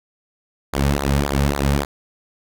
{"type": "tone with flanger", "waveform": "sawtooth", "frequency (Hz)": 70.2, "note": "C#2", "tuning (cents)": 22, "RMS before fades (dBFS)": -19, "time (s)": [0.73, 1.85], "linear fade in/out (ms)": 5, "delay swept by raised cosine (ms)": [0.34, 3.04], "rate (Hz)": 3.6, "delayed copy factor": -0.8, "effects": []}